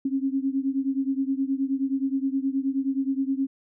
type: beating tone pair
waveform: sine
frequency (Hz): 267 / 276.5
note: C4 / C#4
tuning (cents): +35 / -4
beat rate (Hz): 9.5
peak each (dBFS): -25 / -27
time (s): 0.05-3.47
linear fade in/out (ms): 5
effects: none